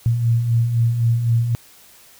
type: beating tone pair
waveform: sine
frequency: 113.4 / 117.3 Hz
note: A#2 / A#2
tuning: -47 / +11 cents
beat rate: 3.9 Hz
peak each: -24 / -15 dBFS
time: 0.06-1.55 s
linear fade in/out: 0 ms
effects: white hiss -48 dBFS RMS until 2.19 s